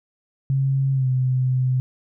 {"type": "tone with pitch glide", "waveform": "sine", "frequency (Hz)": [135.4, 128.54], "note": ["C#3", "C3"], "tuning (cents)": [-40, -30], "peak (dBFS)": -17, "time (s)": [0.5, 1.8], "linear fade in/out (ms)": 0, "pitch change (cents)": -90, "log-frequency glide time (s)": [0.93, 1.08], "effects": []}